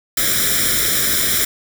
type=noise with comb filter; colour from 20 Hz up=white; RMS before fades=-17 dBFS; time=0.17-1.45 s; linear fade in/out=5 ms; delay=0.55 ms; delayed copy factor=+0.95; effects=none